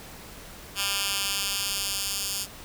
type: tone with high-pass filter sweep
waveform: 10% pulse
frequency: 198.7 Hz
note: G3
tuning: 24 cents sharp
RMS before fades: -29 dBFS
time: 0.75-2.47 s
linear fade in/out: 50 ms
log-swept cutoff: 2500 to 5100 Hz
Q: 0.9
effects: pink hiss -44 dBFS RMS until 2.64 s